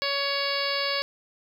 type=harmonic tone; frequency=560 Hz; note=C#5; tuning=18 cents sharp; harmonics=1 / 2 / 3 / 4 / 5 / 6 / 7 / 8 / 9; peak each=-31 / -33 / -34 / -33 / -35 / -37 / -36 / -31 / -35 dBFS; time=0.02-1.02 s; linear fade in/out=0 ms; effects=9-bit